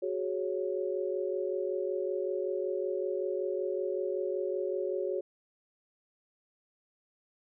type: chord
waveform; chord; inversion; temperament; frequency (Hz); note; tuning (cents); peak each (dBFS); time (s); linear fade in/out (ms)
sine; F# suspended second; none; equal; 370 / 415.3 / 554.4; F#4 / G#4 / C#5; 0 / 0 / 0; -33 / -35 / -35; 0.02-5.21; 10
effects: none